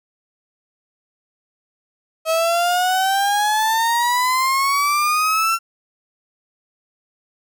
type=exponential sweep; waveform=35% pulse; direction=up; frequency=639 to 1361 Hz; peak=-14 dBFS; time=2.25-5.59 s; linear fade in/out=50 ms; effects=none